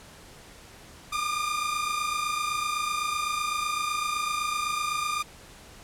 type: tone pair together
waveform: sawtooth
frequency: 1193 / 1220.9 Hz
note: D6 / D#6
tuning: +27 / -33 cents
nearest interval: unison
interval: 40 cents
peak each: -26 dBFS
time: 1.12-5.23 s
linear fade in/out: 10 ms
effects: pink hiss -49 dBFS RMS until 5.83 s + low-pass 11000 Hz 12 dB/octave